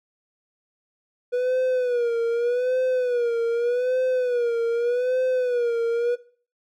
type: tone with vibrato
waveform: triangle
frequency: 487.8 Hz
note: B4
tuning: 21 cents flat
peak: -18 dBFS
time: 1.32-6.16 s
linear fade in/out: 20 ms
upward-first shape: sine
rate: 0.83 Hz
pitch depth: 90 cents each way
effects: noise-tail reverb RT60 0.4 s tail -17 dB re dry